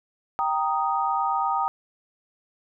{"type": "chord", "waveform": "sine", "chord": "Eb major", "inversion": "first", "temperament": "equal", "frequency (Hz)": [784, 932.3, 1244.5], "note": ["G5", "Bb5", "Eb6"], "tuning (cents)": [0, 0, 0], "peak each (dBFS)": -26, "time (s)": [0.39, 1.68], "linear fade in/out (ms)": 0, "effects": []}